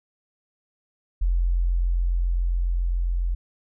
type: tone with level ramp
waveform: sine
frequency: 43.65 Hz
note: F1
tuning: in tune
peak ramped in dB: -18 to -21 dBFS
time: 1.21-3.35 s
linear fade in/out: 10 ms
effects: none